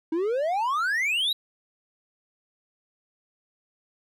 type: exponential sweep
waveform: triangle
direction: up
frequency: 311.1 to 3968 Hz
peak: -21 dBFS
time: 0.12-1.33 s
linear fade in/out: 5 ms
effects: none